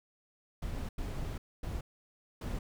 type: noise bursts at uneven times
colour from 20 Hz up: brown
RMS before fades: -37 dBFS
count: 4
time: 0.62-0.89 / 0.98-1.38 / 1.63-1.81 / 2.41-2.59 s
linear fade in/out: 5 ms
effects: none